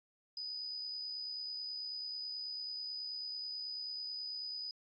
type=tone with amplitude modulation; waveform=sine; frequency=4978 Hz; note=D#8; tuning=in tune; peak=-38 dBFS; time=0.37-4.71 s; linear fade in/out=2 ms; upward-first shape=sine; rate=69.2 Hz; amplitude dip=35%; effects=AAC 48 kbps